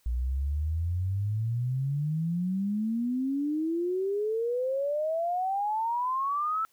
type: exponential sweep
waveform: sine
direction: up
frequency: 58.27 to 1329 Hz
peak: -26 dBFS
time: 0.06-6.65 s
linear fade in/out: 0 ms
effects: white hiss -67 dBFS RMS until 6.72 s